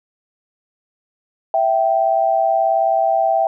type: tone pair together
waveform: sine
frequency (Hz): 659.3 / 778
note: E5 / G5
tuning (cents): 0 / -13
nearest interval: minor third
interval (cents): 287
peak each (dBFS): -16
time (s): 1.54-3.47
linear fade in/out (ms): 2
effects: none